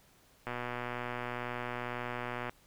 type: click train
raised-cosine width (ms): 0.5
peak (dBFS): -22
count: 248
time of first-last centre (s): 0.47-2.495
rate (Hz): 122
effects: pink hiss -64 dBFS RMS until 2.66 s